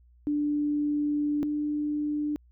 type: tone pair in turn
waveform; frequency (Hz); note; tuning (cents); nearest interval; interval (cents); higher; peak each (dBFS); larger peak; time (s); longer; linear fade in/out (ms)
sine; 294.3 / 296.9; D4 / D4; +4 / +19; unison; 15; second; -24 / -26; first; 0.27-1.43 / 1.43-2.36; first; 0
effects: added 60 Hz sine -55 dBFS peak until 2.51 s